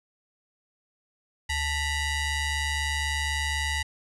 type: ring-modulated tone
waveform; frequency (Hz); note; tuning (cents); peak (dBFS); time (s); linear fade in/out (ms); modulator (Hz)
sawtooth; 948; A#5; +29; -19; 1.49-3.83; 10; 1020
effects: resampled to 24000 Hz